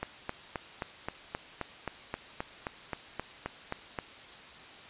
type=click train; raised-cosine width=0.5 ms; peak=-18 dBFS; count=16; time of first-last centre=0.03-3.988 s; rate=3.79 Hz; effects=white hiss -49 dBFS RMS until 4.89 s + resampled to 8000 Hz